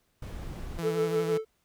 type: noise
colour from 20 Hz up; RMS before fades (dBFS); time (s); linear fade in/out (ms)
brown; -38; 0.22-0.8; 5
type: tone with vibrato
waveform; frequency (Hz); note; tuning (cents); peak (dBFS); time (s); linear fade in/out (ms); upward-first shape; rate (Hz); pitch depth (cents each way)
sawtooth; 165.9; E3; +11; -28; 0.78-1.38; 10; square; 12; 30
type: tone with tremolo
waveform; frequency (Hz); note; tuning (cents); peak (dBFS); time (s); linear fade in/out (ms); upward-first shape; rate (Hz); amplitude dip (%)
triangle; 440; A4; 0; -21; 0.82-1.45; 50; sine; 6.3; 65
effects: pink hiss -72 dBFS RMS until 1.64 s